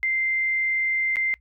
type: tone with dropouts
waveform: sine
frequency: 2087 Hz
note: C7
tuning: 5 cents flat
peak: -21 dBFS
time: 0.03-1.34 s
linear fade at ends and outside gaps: 0 ms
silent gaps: 1.158-1.168 s
effects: noise-tail reverb RT60 0.1 s tail -23 dB re dry + added 60 Hz sine -56 dBFS peak until 1.4 s